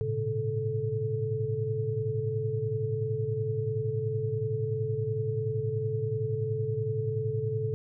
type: tone cluster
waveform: sine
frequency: 105.7 / 116.3 / 139.2 / 436.7 Hz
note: G#2 / A#2 / C#3 / A4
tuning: +31 / -4 / +8 / -13 cents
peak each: -35 / -32 / -35 / -31 dBFS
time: 0.01-7.74 s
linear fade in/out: 0 ms
effects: none